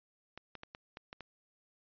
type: clicks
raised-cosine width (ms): 0.3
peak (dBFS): -29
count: 7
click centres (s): 0.376 / 0.553 / 0.634 / 0.749 / 0.971 / 1.129 / 1.207
effects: resampled to 11025 Hz